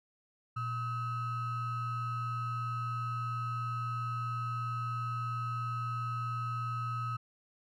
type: ring-modulated tone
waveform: triangle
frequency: 698.5 Hz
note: F5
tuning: in tune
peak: -28 dBFS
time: 0.56-7.17 s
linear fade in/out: 10 ms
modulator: 580 Hz
effects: none